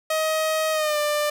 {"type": "tone with pitch glide", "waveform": "sawtooth", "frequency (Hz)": [630, 594.6], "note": ["D#5", "D5"], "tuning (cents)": [21, 21], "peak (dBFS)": -17, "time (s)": [0.1, 1.3], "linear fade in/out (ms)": 5, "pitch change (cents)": -100, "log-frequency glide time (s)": [0.72, 0.98], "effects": []}